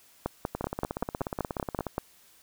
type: two click trains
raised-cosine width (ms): 1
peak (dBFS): -14 / -17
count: 10 / 23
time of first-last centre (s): 0.26-1.981 / 0.55-1.867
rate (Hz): 5.23 / 16.7
effects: white hiss -59 dBFS RMS until 2.42 s